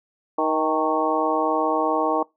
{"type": "harmonic tone with a mistuned harmonic", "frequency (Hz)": 157.4, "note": "D#3", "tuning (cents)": 20, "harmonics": [2, 3, 4, 5, 6, 7], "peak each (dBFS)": [-26, -26, -26, -26, -26, -26], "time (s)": [0.38, 2.23], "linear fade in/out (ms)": 5, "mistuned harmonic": 6, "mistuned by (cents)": -61, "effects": ["noise-tail reverb RT60 0.2 s tail -23 dB re dry"]}